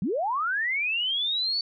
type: linear sweep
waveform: sine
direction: up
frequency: 151.6 to 4544 Hz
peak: -24 dBFS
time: 0.02-1.61 s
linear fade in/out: 2 ms
effects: none